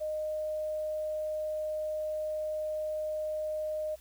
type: tone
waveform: sine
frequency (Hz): 616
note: D#5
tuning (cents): -17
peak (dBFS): -31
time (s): 0-3.96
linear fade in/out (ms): 20
effects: added 60 Hz sine -57 dBFS peak until 4 s + white hiss -60 dBFS RMS until 4 s